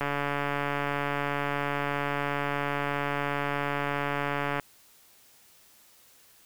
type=click train; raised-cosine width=0.5 ms; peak=-14 dBFS; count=657; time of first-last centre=0.01-4.597 s; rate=143 Hz; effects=white hiss -58 dBFS RMS until 6.45 s